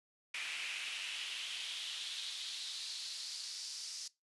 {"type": "noise with high-pass filter sweep", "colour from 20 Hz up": "brown", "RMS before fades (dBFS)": -43, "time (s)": [0.34, 4.08], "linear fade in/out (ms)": 5, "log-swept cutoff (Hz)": [2400, 5300], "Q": 3.4, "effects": ["noise-tail reverb RT60 0.2 s tail -20 dB re dry", "resampled to 24000 Hz"]}